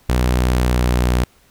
sawtooth tone with pitch glide, 61.9 to 61.19 Hz, B1 to B1, +5 to -15 cents, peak -10 dBFS, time 0.09-1.24 s, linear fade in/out 5 ms, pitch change -20 cents, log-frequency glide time 0.54-0.87 s, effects pink hiss -54 dBFS RMS until 1.5 s

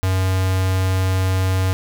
square tone with notch filter, 93.9 Hz, F#2, 26 cents sharp, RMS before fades -18 dBFS, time 0.03-1.73 s, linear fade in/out 0 ms, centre 330 Hz, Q 1.9, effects none

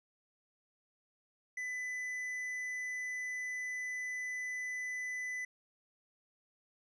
sine tone with tanh clipping, 2000 Hz, B6, 21 cents sharp, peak -38 dBFS, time 1.57-5.45 s, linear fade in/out 5 ms, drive 7 dB, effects none

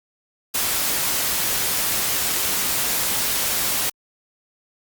white noise, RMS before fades -22 dBFS, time 0.54-3.9 s, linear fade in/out 10 ms, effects Opus 48 kbps

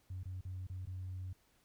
sine tone with dropouts, 92.5 Hz, F#2, in tune, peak -39 dBFS, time 0.1-1.33 s, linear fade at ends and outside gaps 5 ms, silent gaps 0.233-0.255 / 0.41-0.45 / 0.669-0.698 / 0.855-0.871 s, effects tanh soft clip ceiling -37 dBFS + pink hiss -72 dBFS RMS until 1.64 s

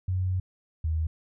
sine tone pair in turn, 92.5 / 79.56 Hz, F#2 / D#2, 0 / +39 cents, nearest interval minor third, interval 261 cents, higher first, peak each -24 dBFS, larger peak neither, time 0.08-0.4 / 0.84-1.07 s, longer first, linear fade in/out 5 ms, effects none

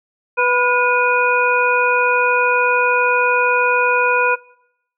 harmonic tone with a mistuned harmonic, 493.9 Hz, B4, in tune, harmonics 1 / 2 / 3 / 5, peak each -18 / -18 / -18 / -18 dBFS, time 0.37-4.36 s, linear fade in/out 20 ms, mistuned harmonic 3, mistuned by -48 cents, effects noise-tail reverb RT60 0.8 s tail -23 dB re dry

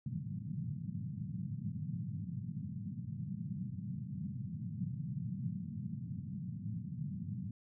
white band-pass noise, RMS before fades -41 dBFS, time 0.06-7.51 s, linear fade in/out 5 ms, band 100 to 200 Hz, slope 48 dB/octave, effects none

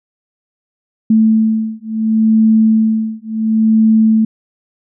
sine beating tone pair, 220 / 220.71 Hz, A3 / A3, 0 / +6 cents, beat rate 0.71 Hz, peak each -12 dBFS, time 1.1-4.25 s, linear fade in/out 5 ms, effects none

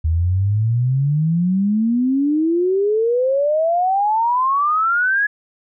sine exponential sweep, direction up, 77.7 to 1700 Hz, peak -14 dBFS, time 0.04-5.27 s, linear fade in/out 10 ms, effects none

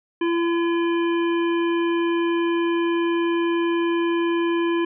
harmonic tone with a mistuned harmonic, 338.8 Hz, E4, 48 cents sharp, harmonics 1 / 3 / 5 / 7 / 9, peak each -19 / -29 / -33 / -36 / -38 dBFS, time 0.21-4.85 s, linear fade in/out 5 ms, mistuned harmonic 7, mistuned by +30 cents, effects none

